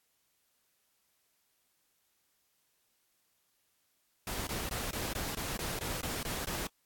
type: noise bursts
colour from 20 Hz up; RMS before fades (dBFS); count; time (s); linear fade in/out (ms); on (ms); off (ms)
pink; -37; 11; 4.27-6.67; 2; 200; 20
effects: white hiss -75 dBFS RMS until 6.85 s + AAC 64 kbps